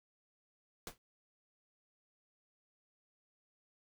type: noise with exponential decay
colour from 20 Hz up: pink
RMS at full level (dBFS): -40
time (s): 0.87-0.98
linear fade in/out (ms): 1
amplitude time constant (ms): 22
effects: none